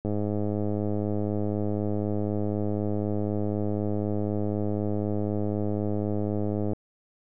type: click train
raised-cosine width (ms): 2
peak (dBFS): -16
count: 696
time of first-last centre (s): 0.05-6.733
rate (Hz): 104
effects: none